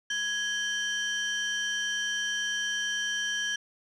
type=tone cluster; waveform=sine; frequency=1666 / 3121 / 5810 Hz; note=G#6 / G7 / F#8; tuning=+5 / -8 / -32 cents; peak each=-29 / -31 / -35 dBFS; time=0.1-3.56 s; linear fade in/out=5 ms; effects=tanh soft clip ceiling -23 dBFS